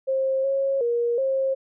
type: tone with pitch steps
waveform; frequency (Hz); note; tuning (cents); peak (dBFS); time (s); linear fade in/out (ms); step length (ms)
sine; 532 / 545 / 473.7 / 535; C5 / C#5 / A#4 / C5; +29 / -29 / +28 / +38; -20; 0.07-1.55; 20; 370
effects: none